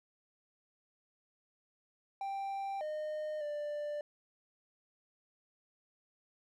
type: tone with pitch steps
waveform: triangle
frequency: 786 / 612 / 591 Hz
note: G5 / D#5 / D5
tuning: +4 / -29 / +11 cents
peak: -34 dBFS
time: 2.21-4.01 s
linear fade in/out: 2 ms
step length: 600 ms
effects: none